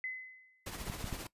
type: tone with exponential decay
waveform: sine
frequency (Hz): 2032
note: B6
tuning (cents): +49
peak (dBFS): -34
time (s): 0.04-0.69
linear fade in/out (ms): 1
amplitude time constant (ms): 140
type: noise with tremolo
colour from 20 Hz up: pink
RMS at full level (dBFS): -41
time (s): 0.66-1.27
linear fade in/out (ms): 5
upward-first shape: triangle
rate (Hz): 15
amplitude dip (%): 55
type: clicks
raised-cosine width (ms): 5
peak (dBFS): -26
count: 3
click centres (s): 0.899 / 1.043 / 1.127
effects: noise-tail reverb RT60 0.1 s tail -19 dB re dry + resampled to 32000 Hz